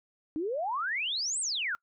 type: exponential two-way sweep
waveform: sine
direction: up then down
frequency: 293.7 to 8720 to 1332 Hz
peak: -29 dBFS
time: 0.36-1.75 s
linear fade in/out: 0 ms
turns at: 1.4 s
effects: noise-tail reverb RT60 0.1 s tail -25 dB re dry